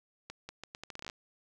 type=accelerating click train; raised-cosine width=0.2 ms; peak=-25 dBFS; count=14; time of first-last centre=0.3-1.098 s; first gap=190 ms; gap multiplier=0.77; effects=none